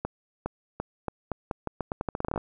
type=accelerating click train; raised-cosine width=1 ms; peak=-15 dBFS; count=19; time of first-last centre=0.05-2.377 s; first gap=410 ms; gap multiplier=0.83; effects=none